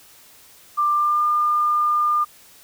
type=tone with pitch glide; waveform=sine; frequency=1187 to 1205 Hz; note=D6 to D6; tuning=+18 to +44 cents; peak=-16 dBFS; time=0.77-2.25 s; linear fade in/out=20 ms; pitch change=+26 cents; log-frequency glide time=0.94-1.23 s; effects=white hiss -49 dBFS RMS until 2.63 s